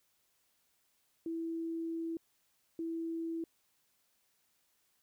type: tone bursts at uneven times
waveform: sine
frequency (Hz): 329.6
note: E4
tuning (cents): 0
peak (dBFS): -35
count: 2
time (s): 1.26-2.17 / 2.79-3.44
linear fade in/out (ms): 2
effects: white hiss -75 dBFS RMS until 5.02 s